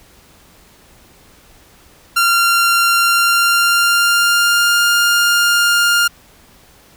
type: tone with pitch glide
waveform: sawtooth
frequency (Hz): 1382 to 1406.2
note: F6 to F6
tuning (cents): -19 to +11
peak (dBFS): -7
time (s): 2.16-6.08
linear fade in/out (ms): 10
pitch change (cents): +30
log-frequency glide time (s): 2.97-4.83
effects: pink hiss -47 dBFS RMS until 6.96 s